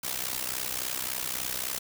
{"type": "noise with amplitude modulation", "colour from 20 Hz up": "white", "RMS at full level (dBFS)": -29, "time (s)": [0.03, 1.79], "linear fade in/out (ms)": 10, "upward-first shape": "sine", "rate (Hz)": 63.6, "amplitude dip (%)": 85, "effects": []}